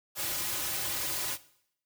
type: noise with comb filter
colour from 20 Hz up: white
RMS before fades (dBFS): -33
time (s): 0.15-1.38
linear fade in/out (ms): 50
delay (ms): 4.4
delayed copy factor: -0.8
effects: noise-tail reverb RT60 0.7 s tail -18 dB re dry